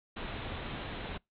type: low-pass noise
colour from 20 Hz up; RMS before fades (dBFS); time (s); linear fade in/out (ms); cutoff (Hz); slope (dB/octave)
pink; -40; 0.16-1.18; 10; 3900; 96
effects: noise-tail reverb RT60 0.2 s tail -26 dB re dry